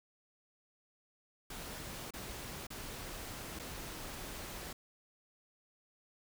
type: noise with dropouts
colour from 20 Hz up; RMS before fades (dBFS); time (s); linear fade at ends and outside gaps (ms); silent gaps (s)
pink; -45; 1.5-4.73; 5; 2.107-2.136 / 2.669-2.703 / 3.591-3.595
effects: none